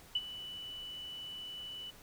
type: tone with ADSR envelope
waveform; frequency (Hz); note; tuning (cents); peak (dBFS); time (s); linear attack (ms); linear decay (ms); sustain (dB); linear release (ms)
sine; 2971; F#7; +6; -27; 0.15-1.91; 6; 41; -15; 14
effects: pink hiss -57 dBFS RMS until 2.02 s